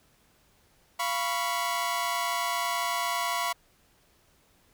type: tone cluster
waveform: sawtooth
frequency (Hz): 692 / 984 / 1114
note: F5 / B5 / C#6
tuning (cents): -16 / -7 / +8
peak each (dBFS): -29 / -27 / -28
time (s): 0.99-3.53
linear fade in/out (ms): 10
effects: pink hiss -64 dBFS RMS until 4.73 s